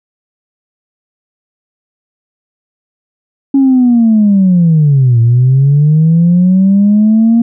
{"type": "linear two-way sweep", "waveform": "sine", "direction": "down then up", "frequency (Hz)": [277.2, 114.3, 234.4], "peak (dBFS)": -3, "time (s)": [3.54, 7.42], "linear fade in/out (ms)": 5, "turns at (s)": 5.2, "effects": ["tanh soft clip ceiling -1 dBFS"]}